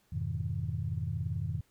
sine chord, F half-diminished seventh, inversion none, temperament just, 87.31 / 104.77 / 125.72 / 157.15 Hz, F2 / Ab2 / Cb3 / Eb3, 0 / +16 / +31 / +18 cents, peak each -36 / -36 / -37 / -37 dBFS, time 0.12-1.61 s, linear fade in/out 10 ms, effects tanh soft clip ceiling -21 dBFS + pink hiss -70 dBFS RMS until 1.7 s

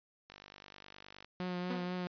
click train, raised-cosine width 0.2 ms, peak -32 dBFS, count 48, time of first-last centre 0.3-1.246 s, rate 49.7 Hz
sawtooth tone with vibrato, 180 Hz, F#3, 47 cents flat, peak -32 dBFS, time 1.4-2.07 s, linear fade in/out 0 ms, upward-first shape triangle, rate 4.1 Hz, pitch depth 23 cents each way
sawtooth tone with exponential decay, 246.9 Hz, B3, in tune, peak -31 dBFS, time 1.7-1.99 s, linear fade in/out 5 ms, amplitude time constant 62 ms
effects resampled to 11025 Hz

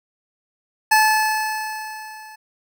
25% pulse tone with level ramp, 866 Hz, A5, 28 cents flat, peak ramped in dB -7 to -35 dBFS, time 0.91-2.36 s, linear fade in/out 10 ms, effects none

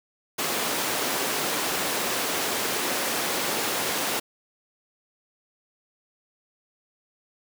pink high-pass noise, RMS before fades -27 dBFS, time 0.38-4.2 s, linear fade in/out 10 ms, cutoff 310 Hz, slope 12 dB/octave, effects none

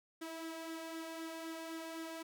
sawtooth tone with flanger, 325.8 Hz, E4, 20 cents flat, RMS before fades -45 dBFS, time 0.21-2.23 s, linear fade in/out 10 ms, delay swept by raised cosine 0.55 to 1.95 ms, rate 3.9 Hz, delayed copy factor +0.5, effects none

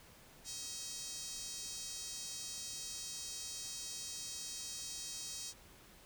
5% pulse tone with high-pass filter, 638 Hz, D#5, 43 cents sharp, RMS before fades -45 dBFS, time 0.44-5.54 s, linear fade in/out 50 ms, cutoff 5100 Hz, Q 1.2, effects pink hiss -60 dBFS RMS until 6.05 s

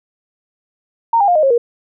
sine tone with pitch steps, 921 / 806.4 / 706.1 / 618.3 / 541.3 / 474 Hz, A#5 / G5 / F5 / D#5 / C#5 / A#4, -21 / +49 / +19 / -11 / -41 / +29 cents, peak -9 dBFS, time 1.13-1.58 s, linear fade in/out 5 ms, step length 75 ms, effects none

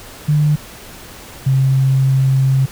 sine tone pair in turn, 150 / 133.63 Hz, D3 / C3, +37 / +37 cents, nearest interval major second, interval 200 cents, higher first, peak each -10 dBFS, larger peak neither, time 0.28-0.56 / 1.46-2.66 s, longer second, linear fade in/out 10 ms, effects pink hiss -36 dBFS RMS until 2.71 s

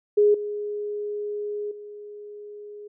sine tone with level steps, 415.3 Hz, G#4, in tune, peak -14 / -27 / -37 dBFS, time 0.17-2.88 s, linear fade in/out 10 ms, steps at 0.34 / 1.71 s, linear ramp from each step 5 ms, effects none

